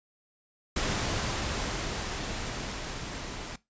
pink noise with level ramp, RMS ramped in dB -29 to -39 dBFS, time 0.76-3.56 s, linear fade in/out 5 ms, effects noise-tail reverb RT60 0.2 s tail -19 dB re dry + resampled to 16000 Hz

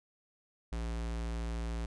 square tone, 57.1 Hz, A#1, 35 cents flat, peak -35 dBFS, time 0.72-1.86 s, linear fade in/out 5 ms, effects resampled to 22050 Hz

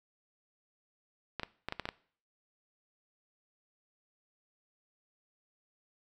clicks, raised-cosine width 0.3 ms, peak -19 dBFS, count 7, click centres 1.397 / 1.433 / 1.686 / 1.724 / 1.797 / 1.855 / 1.889 s, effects noise-tail reverb RT60 0.5 s tail -20 dB re dry

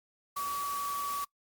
sine tone in noise, 1139 Hz, C#6, 47 cents sharp, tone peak -32 dBFS, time 0.36-1.25 s, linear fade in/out 10 ms, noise white, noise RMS -42 dBFS, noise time 0.36-1.25 s, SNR +7 dB, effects noise-tail reverb RT60 0.1 s tail -24 dB re dry + Opus 48 kbps

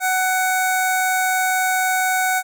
15% pulse tone with notch filter, 746 Hz, F#5, 14 cents sharp, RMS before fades -19 dBFS, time 0-2.43 s, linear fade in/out 50 ms, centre 3000 Hz, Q 1.3, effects none

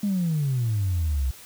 sine exponential sweep, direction down, 210 to 62.6 Hz, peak -20 dBFS, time 0.03-1.31 s, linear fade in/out 5 ms, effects tanh soft clip ceiling -18 dBFS + white hiss -46 dBFS RMS until 1.45 s

